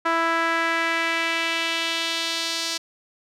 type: tone with band-pass filter sweep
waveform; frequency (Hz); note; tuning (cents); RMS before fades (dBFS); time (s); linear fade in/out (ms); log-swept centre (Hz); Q
sawtooth; 330.8; E4; +6; -24; 0.05-2.78; 10; 1300 to 4900; 1.8
effects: none